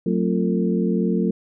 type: tone cluster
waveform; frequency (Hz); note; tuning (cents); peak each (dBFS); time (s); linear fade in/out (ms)
sine; 183.6 / 224 / 265 / 347.5 / 451.7; F#3 / A3 / C4 / F4 / A4; -13 / +31 / +22 / -9 / +45; -21 / -23 / -29 / -26 / -27; 0.06-1.31; 5
effects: none